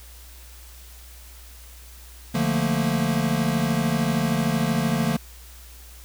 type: chord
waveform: square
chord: Bb major seventh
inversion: first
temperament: equal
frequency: 146.83 / 174.61 / 220 / 233.1 Hz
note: D3 / F3 / A3 / Bb3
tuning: 0 / 0 / 0 / 0 cents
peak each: -27 dBFS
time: 2.34-5.17 s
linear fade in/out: 10 ms
effects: added 60 Hz sine -43 dBFS peak until 6.04 s + white hiss -48 dBFS RMS until 6.04 s